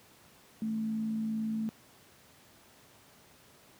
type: tone with frequency modulation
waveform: sine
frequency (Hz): 220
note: A3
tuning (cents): 0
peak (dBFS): -30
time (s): 0.62-1.69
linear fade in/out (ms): 0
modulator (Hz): 57.7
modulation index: 0.22
effects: pink hiss -59 dBFS RMS until 3.79 s + high-pass 100 Hz 12 dB/octave